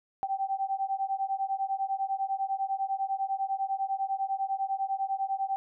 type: beating tone pair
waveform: sine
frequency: 773 / 783 Hz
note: G5 / G5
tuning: -24 / -2 cents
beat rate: 10 Hz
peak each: -31 dBFS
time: 0.23-5.56 s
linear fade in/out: 0 ms
effects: none